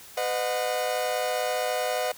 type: tone cluster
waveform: 40% pulse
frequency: 504 / 615 / 730 Hz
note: B4 / D#5 / F#5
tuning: +35 / -20 / -24 cents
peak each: -29 dBFS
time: 0.17-2.12 s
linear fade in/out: 5 ms
effects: white hiss -47 dBFS RMS until 2.17 s